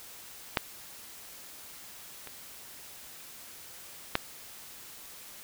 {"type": "clicks", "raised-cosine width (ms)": 0.3, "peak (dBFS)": [-8, -26, -8], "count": 3, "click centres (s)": [0.572, 2.273, 4.154], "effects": ["white hiss -48 dBFS RMS until 5.43 s"]}